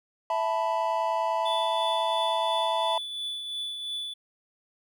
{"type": "chord", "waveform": "triangle", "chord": "E suspended fourth", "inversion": "none", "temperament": "just", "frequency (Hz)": [659.3, 879, 988.9], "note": ["E5", "A5", "B5"], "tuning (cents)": [0, -2, 2], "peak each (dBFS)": -27, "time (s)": [0.3, 2.98], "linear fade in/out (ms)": 2}
{"type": "tone with tremolo", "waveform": "triangle", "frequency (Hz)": 3466, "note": "A7", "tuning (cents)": -27, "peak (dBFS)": -28, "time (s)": [1.45, 4.14], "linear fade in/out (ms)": 10, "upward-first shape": "triangle", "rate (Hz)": 2.9, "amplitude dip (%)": 45}
{"effects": []}